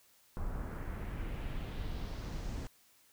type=noise with low-pass filter sweep; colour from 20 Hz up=brown; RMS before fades=-39 dBFS; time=0.37-2.67 s; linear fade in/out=0 ms; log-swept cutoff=1200 to 7600 Hz; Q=1.8; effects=white hiss -66 dBFS RMS until 3.12 s